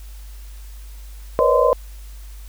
sine tone cluster, 479.1 / 509 / 563 / 621 / 1031 Hz, A#4 / C5 / C#5 / D#5 / C6, +47 / -48 / +27 / -3 / -26 cents, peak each -19 dBFS, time 1.39-1.73 s, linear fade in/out 0 ms, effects added 50 Hz sine -34 dBFS peak until 2.48 s + white hiss -49 dBFS RMS until 2.48 s

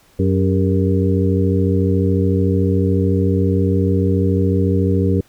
harmonic tone with a mistuned harmonic, 94 Hz, F#2, 28 cents sharp, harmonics 1 / 2 / 3 / 4 / 5, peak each -16 / -19 / -21 / -22 / -23 dBFS, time 0.19-5.21 s, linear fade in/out 5 ms, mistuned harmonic 4, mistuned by +91 cents, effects pink hiss -53 dBFS RMS until 5.28 s

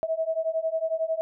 sine beating tone pair, 640 / 651 Hz, D#5 / E5, +49 / -22 cents, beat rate 11 Hz, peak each -28 / -27 dBFS, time 0.03-1.21 s, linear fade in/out 0 ms, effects none

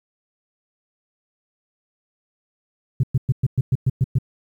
sine tone bursts, 129 Hz, C3, 24 cents flat, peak -12 dBFS, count 9, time 3-4.186 s, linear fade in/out 5 ms, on 34 ms, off 110 ms, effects tanh soft clip ceiling -11 dBFS + 9-bit

